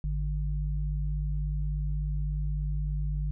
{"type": "tone pair together", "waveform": "sine", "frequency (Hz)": [51.86, 148.4], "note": ["G#1", "D3"], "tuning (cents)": [-2, 18], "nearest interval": "octave + tritone", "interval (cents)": 1820, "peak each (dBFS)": [-28, -33], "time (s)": [0.04, 3.31], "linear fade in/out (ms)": 0, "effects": []}